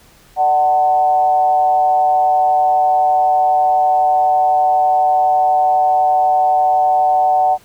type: tone with frequency modulation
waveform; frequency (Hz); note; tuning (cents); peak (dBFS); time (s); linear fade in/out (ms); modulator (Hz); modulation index
sine; 748; F#5; +19; -10; 0.36-7.58; 50; 150; 0.54
effects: pink hiss -48 dBFS RMS until 7.64 s